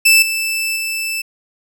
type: tone with level steps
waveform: sawtooth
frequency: 2642 Hz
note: E7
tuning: 3 cents sharp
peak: -4 / -14 / -16 dBFS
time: 0.05-1.22 s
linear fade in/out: 10 ms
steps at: 0.22 / 0.76 s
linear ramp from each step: 5 ms
effects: none